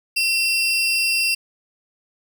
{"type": "tone pair together", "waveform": "40% pulse", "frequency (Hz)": [2712, 4832], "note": ["E7", "D8"], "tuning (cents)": [49, 48], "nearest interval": "minor seventh", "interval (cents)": 999, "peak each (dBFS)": [-18, -21], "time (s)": [0.16, 1.35], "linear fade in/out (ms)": 10, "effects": []}